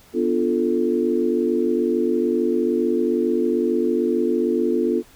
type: chord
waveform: sine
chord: B half-diminished seventh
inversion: none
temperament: equal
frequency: 246.9 / 293.7 / 349.2 / 440 Hz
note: B3 / D4 / F4 / A4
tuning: 0 / 0 / 0 / 0 cents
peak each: -23 / -26 / -21 / -23 dBFS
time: 0.13-5.03 s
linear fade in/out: 50 ms
effects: pink hiss -51 dBFS RMS until 5.15 s